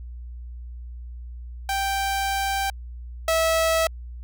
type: tone pair in turn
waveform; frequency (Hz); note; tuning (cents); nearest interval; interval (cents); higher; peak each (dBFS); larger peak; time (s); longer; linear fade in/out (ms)
sawtooth; 784 / 650.6; G5 / E5; 0 / -23; minor third; 323; first; -19 / -15; second; 1.69-2.7 / 3.28-3.87; first; 2
effects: added 60 Hz sine -34 dBFS peak until 4.23 s